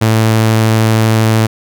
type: tone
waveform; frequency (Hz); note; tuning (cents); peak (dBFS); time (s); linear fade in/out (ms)
sawtooth; 110.9; A2; +14; -4; 0.01-1.47; 10
effects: none

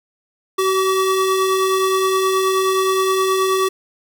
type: tone pair together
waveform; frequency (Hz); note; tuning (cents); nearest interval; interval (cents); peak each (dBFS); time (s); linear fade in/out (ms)
square; 379.5 / 1148; F#4 / D6; +44 / -40; octave + perfect fifth; 1916; -17 / -21; 0.58-3.69; 10
effects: none

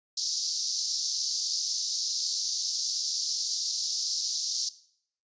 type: band-pass noise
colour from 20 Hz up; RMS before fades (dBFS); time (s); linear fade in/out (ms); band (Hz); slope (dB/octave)
white; -31; 0.17-4.69; 5; 4400 to 6100; 48
effects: noise-tail reverb RT60 0.6 s tail -17 dB re dry + resampled to 16000 Hz

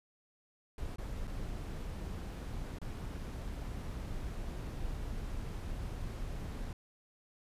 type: noise with dropouts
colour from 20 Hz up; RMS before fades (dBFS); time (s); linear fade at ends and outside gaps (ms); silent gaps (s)
brown; -40; 0.78-6.73; 2; 0.96-0.983 / 1.272-1.276 / 2.786-2.815
effects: resampled to 32000 Hz

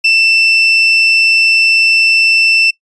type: tone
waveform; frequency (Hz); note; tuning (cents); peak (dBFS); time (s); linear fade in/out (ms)
35% pulse; 2671; E7; +22; -5; 0.04-2.71; 10
effects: noise-tail reverb RT60 0.1 s tail -24 dB re dry + resampled to 22050 Hz

